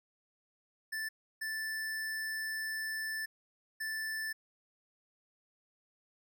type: tone bursts at uneven times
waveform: square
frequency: 1760 Hz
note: A6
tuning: in tune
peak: -36 dBFS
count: 3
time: 0.92-1.09 / 1.41-3.26 / 3.8-4.33 s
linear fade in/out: 10 ms
effects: none